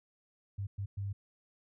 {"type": "tone bursts at uneven times", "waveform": "sine", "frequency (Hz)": 99.5, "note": "G2", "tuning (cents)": 26, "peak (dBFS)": -34, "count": 3, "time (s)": [[0.58, 0.67], [0.78, 0.86], [0.97, 1.13]], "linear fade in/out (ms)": 10, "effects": []}